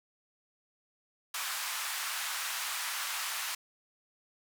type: band-pass noise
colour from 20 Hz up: pink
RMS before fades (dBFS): -36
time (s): 1.34-3.55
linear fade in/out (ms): 5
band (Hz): 1000 to 16000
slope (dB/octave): 24
effects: none